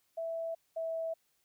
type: tone pair in turn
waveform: sine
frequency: 659.3 / 653.6 Hz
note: E5 / E5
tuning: 0 / -15 cents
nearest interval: unison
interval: 15 cents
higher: first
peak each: -34 / -33 dBFS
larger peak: second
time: 0.17-0.55 / 0.76-1.14 s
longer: neither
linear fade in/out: 10 ms
effects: white hiss -75 dBFS RMS until 1.44 s